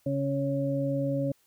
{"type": "harmonic tone", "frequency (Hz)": 138.59, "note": "C#3", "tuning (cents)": 0, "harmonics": [1, 2, 4], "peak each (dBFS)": [-30, -30, -30], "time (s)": [0.06, 1.32], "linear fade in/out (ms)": 5, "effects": ["white hiss -67 dBFS RMS until 1.46 s"]}